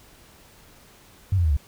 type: tone with pitch steps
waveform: sine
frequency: 96.3 / 86.79 / 78.22 / 70.5 Hz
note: G2 / F2 / D#2 / C#2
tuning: -30 / -10 / +10 / +30 cents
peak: -17 dBFS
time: 1.32-1.568 s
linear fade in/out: 5 ms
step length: 62 ms
effects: pink hiss -52 dBFS RMS until 1.67 s